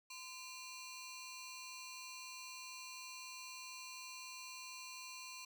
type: ring-modulated tone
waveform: 15% pulse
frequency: 1717 Hz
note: A6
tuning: 43 cents flat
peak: -39 dBFS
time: 0.1-5.45 s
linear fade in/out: 5 ms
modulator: 687 Hz
effects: none

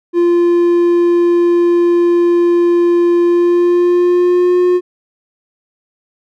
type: tone with pitch glide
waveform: triangle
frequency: 346.6 to 358.8 Hz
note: F4 to F4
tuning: -13 to +47 cents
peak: -6 dBFS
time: 0.13-4.81 s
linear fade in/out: 50 ms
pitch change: +60 cents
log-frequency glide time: 3.24-4.61 s
effects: none

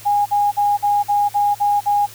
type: tone bursts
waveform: sine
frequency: 820 Hz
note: G#5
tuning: 22 cents flat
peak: -13 dBFS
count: 8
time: 0.05-2.066 s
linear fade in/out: 20 ms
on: 210 ms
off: 48 ms
effects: added 107 Hz sine -45 dBFS peak until 2.14 s + white hiss -40 dBFS RMS until 2.14 s

